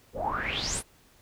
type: noise with low-pass filter sweep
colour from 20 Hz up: pink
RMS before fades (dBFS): -31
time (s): 0.13-0.83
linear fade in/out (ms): 50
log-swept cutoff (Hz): 460 to 11000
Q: 9.8
effects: pink hiss -60 dBFS RMS until 1.21 s